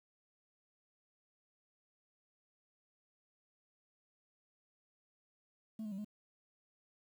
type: tone with pitch steps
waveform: sine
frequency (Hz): 219.6 / 211.6 / 192.9 / 210.3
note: A3 / G#3 / G3 / G#3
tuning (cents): -3 / +33 / -28 / +22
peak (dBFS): -37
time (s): 5.79-6.046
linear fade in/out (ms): 5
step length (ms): 64
effects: tanh soft clip ceiling -39 dBFS + 11-bit